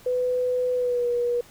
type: tone with pitch glide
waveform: sine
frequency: 499.8 to 481.7 Hz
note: B4 to B4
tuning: +21 to -43 cents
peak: -21 dBFS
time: 0.06-1.41 s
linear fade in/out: 5 ms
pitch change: -64 cents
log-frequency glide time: 0.74-1.07 s
effects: pink hiss -51 dBFS RMS until 1.5 s